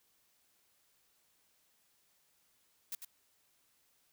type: noise with echo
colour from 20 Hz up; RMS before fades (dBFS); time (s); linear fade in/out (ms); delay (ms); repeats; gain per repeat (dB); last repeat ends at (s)
blue; -40; 2.92-2.95; 2; 98; 1; -7; 3.048
effects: white hiss -73 dBFS RMS until 4.12 s